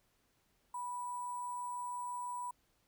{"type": "tone with sample-and-hold", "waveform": "sine", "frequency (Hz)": 983, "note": "B5", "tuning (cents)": -8, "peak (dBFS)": -38, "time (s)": [0.74, 2.51], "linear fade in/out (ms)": 5, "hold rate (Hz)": 8820, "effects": ["pink hiss -75 dBFS RMS until 2.87 s"]}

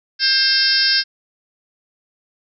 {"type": "harmonic tone with a mistuned harmonic", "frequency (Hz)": 530, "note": "C5", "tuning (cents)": 22, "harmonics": [3, 4, 5, 6, 7, 8, 9, 10], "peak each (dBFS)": [-20, -29, -29, -29, -27, -24, -17, -18], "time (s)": [0.19, 1.04], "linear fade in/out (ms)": 50, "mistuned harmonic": 5, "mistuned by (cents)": 17, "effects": []}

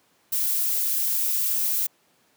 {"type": "noise", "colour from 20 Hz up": "violet", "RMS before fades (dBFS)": -24, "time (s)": [0.32, 1.87], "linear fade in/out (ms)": 10, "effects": ["pink hiss -63 dBFS RMS until 2.36 s", "high-pass 200 Hz 12 dB/octave"]}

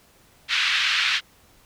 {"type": "band-pass noise", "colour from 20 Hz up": "white", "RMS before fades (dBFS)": -22, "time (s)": [0.48, 1.21], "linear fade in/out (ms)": 50, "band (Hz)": [1500, 3700], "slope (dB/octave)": 24, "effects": ["pink hiss -56 dBFS RMS until 1.65 s"]}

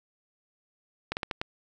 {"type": "slowing click train", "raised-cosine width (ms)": 0.3, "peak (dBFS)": -14, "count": 5, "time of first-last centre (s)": [1.12, 1.415], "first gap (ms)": 49, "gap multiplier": 1.28, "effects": []}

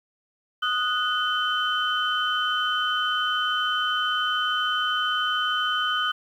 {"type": "tone cluster", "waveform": "sine", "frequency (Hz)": [1245, 1475, 3058], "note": ["D#6", "F#6", "G7"], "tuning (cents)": [1, -6, -44], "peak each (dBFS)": -26, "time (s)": [0.62, 6.12], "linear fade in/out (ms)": 10, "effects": ["tanh soft clip ceiling -12 dBFS", "9-bit"]}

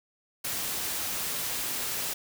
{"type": "noise", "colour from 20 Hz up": "white", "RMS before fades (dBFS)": -32, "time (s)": [0.44, 2.14], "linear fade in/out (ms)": 10, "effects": []}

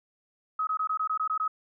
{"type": "tone bursts", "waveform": "sine", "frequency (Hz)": 1272, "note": "D#6", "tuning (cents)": 38, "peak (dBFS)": -25, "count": 9, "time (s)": [0.59, 1.479], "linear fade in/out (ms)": 5, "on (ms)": 81, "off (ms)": 20, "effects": []}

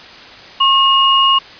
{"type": "tone pair together", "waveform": "sine", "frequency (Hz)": [1082.7, 2864], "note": ["C#6", "F7"], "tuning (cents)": [-41, 43], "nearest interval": "octave + perfect fourth", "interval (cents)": 1684, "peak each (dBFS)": -11, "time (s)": [0.6, 1.39], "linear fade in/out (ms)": 10, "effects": ["white hiss -36 dBFS RMS until 1.59 s", "resampled to 11025 Hz"]}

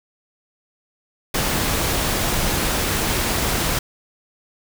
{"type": "noise", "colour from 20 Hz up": "pink", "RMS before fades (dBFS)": -21, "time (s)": [1.34, 3.79], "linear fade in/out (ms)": 5, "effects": []}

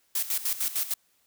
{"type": "noise with tremolo", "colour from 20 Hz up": "blue", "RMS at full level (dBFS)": -27, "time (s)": [0.15, 0.94], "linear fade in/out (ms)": 5, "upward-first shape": "square", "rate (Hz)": 6.6, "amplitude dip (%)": 75, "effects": ["white hiss -68 dBFS RMS until 1.26 s"]}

